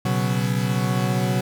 40% pulse chord, B suspended second, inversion none, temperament equal, 123.47 / 138.59 / 185 Hz, B2 / C#3 / F#3, 0 / 0 / 0 cents, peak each -22 / -26 / -23 dBFS, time 0.05-1.41 s, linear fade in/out 5 ms, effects none

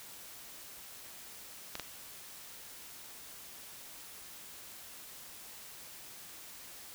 clicks, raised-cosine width 0.2 ms, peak -20 dBFS, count 2, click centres 1.754 / 1.797 s, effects white hiss -50 dBFS RMS until 6.94 s

